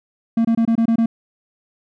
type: tone bursts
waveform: triangle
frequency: 228.4 Hz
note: A#3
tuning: 35 cents flat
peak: -11 dBFS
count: 7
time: 0.37-1.06 s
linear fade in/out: 5 ms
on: 78 ms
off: 24 ms
effects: none